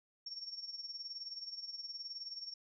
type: tone with tremolo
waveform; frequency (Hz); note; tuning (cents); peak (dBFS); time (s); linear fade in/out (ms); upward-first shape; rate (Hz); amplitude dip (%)
sine; 5490; F8; -31; -40; 0.26-2.54; 5; sine; 19; 70
effects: none